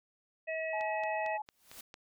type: harmonic tone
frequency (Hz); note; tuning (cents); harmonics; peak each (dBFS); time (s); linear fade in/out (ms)
641; E5; -49; 1 / 3 / 4; -35 / -40 / -41; 0.47-1.38; 20
type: tone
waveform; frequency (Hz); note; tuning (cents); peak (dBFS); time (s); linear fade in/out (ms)
sine; 850; G#5; +40; -35; 0.73-1.42; 5
type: click train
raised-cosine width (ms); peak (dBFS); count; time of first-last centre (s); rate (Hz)
0.2; -31; 6; 0.81-1.941; 4.42
type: noise with exponential growth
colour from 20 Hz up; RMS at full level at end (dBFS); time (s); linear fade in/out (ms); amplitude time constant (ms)
white; -46; 1.46-1.81; 5; 74
effects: none